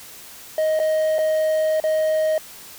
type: tone with dropouts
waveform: triangle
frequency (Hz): 626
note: D#5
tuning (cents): +10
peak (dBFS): -15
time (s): 0.58-2.38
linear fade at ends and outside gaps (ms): 2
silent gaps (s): 0.792-0.799 / 1.184-1.188 / 1.801-1.839
effects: white hiss -41 dBFS RMS until 2.78 s